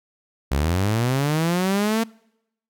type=linear sweep; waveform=sawtooth; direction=up; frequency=63.5 to 230 Hz; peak=-15 dBFS; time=0.51-2.04 s; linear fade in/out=10 ms; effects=noise-tail reverb RT60 0.8 s tail -25 dB re dry